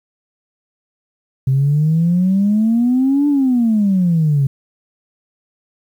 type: exponential two-way sweep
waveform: sine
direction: up then down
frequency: 130.3 to 293.7 to 134.4 Hz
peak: -10 dBFS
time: 1.47-4.47 s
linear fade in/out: 5 ms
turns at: 3.28 s
effects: tanh soft clip ceiling -7 dBFS + 8-bit